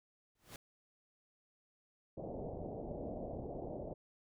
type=noise with exponential growth; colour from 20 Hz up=pink; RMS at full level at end=-46 dBFS; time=0.35-0.56 s; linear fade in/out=2 ms; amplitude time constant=44 ms
type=low-pass noise; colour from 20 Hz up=white; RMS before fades=-44 dBFS; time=2.17-3.94 s; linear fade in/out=10 ms; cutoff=700 Hz; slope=48 dB/octave
type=clicks; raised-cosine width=5 ms; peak=-36 dBFS; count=9; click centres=2.401 / 2.455 / 2.535 / 2.575 / 2.617 / 2.913 / 3.129 / 3.337 / 3.399 s
effects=none